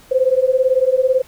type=beating tone pair; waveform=sine; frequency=509 / 527 Hz; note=C5 / C5; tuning=-48 / +12 cents; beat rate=18 Hz; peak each=-15 dBFS; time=0.11-1.22 s; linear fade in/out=10 ms; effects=pink hiss -47 dBFS RMS until 1.27 s